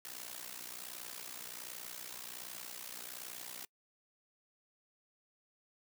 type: noise with amplitude modulation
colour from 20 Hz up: white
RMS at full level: -43 dBFS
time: 0.05-3.65 s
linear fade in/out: 0 ms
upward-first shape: sine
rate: 61.3 Hz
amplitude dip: 80%
effects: noise-tail reverb RT60 0.1 s tail -25 dB re dry + high-pass 150 Hz 12 dB/octave